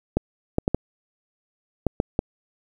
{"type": "clicks", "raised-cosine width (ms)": 2, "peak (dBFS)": -6, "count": 7, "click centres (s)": [0.17, 0.584, 0.679, 0.746, 1.867, 2.001, 2.191], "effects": ["8-bit"]}